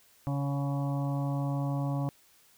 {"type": "harmonic tone with a mistuned harmonic", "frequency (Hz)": 140, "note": "C#3", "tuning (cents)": 18, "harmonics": [1, 2, 4, 5, 6, 7, 8], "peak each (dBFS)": [-29, -35, -41, -43, -45, -46, -47], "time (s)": [0.27, 2.09], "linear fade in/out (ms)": 0, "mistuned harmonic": 5, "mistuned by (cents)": 22, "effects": ["white hiss -62 dBFS RMS until 2.57 s"]}